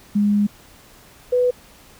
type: tone pair in turn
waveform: sine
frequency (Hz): 205.7 / 495.8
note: G#3 / B4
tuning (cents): -16 / +7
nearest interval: octave + minor third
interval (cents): 1523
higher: second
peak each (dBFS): -14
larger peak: neither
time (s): 0.15-0.47 / 1.32-1.51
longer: first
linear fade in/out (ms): 10
effects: pink hiss -48 dBFS RMS until 1.99 s